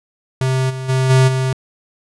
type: tone with level steps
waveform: square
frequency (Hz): 130.81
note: C3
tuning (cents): 0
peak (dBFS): -15 / -24 / -14 / -9 / -16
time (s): 0.41-1.53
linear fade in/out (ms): 2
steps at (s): 0.69 / 0.88 / 1.09 / 1.27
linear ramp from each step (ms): 20
effects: resampled to 24000 Hz

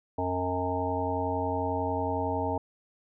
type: harmonic tone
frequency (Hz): 91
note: F#2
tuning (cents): -28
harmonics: 1 / 3 / 5 / 7 / 9 / 10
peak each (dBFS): -34 / -34 / -34 / -34 / -34 / -34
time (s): 0.18-2.58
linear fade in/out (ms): 5
effects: none

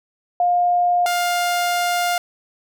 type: tone pair in turn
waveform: sine / sawtooth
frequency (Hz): 708 / 704.4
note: F5 / F5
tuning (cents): +23 / +15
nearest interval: unison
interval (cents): 8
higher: first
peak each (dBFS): -14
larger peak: neither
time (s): 0.4-1.06 / 1.06-2.18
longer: second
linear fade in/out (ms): 2
effects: none

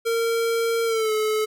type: tone with pitch glide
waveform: square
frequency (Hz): 459.7 to 431.4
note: A#4 to A4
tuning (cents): -24 to -34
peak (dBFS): -21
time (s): 0.05-1.46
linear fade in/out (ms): 20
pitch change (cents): -110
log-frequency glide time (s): 0.85-1.12
effects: none

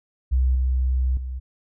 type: tone with level steps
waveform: sine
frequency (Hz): 64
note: C2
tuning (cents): -38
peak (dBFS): -16 / -18 / -27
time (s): 0.31-1.4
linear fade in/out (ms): 20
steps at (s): 0.55 / 1.17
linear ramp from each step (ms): 2
effects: none

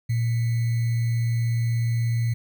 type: tone with sample-and-hold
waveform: sine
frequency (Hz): 116.54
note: A#2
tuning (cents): 0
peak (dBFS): -20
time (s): 0.09-2.34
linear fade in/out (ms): 10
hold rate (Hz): 2100
effects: none

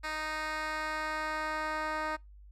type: tone with band-pass filter sweep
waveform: 10% pulse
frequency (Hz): 309.9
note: D#4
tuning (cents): -7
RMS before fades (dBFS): -35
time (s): 0.03-2.17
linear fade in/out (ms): 20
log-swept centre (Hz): 2300 to 1100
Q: 0.71
effects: noise-tail reverb RT60 0.2 s tail -26 dB re dry + added 50 Hz sine -50 dBFS peak until 2.51 s

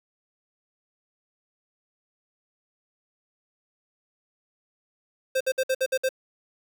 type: tone bursts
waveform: square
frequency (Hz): 523.3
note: C5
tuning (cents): 0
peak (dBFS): -22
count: 7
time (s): 5.35-6.091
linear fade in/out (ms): 10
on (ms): 57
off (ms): 57
effects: 8-bit

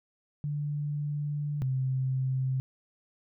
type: tone pair in turn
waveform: sine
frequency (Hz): 146.83 / 131.26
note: D3 / C3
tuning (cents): 0 / +6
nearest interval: major second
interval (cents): 194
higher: first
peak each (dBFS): -29 / -26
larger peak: second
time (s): 0.44-1.62 / 1.62-2.6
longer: first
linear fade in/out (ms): 0
effects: none

